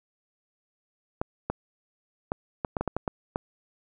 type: clicks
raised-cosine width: 1 ms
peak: -13 dBFS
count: 10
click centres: 1.215 / 1.5 / 2.319 / 2.648 / 2.768 / 2.81 / 2.877 / 2.966 / 3.078 / 3.359 s
effects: none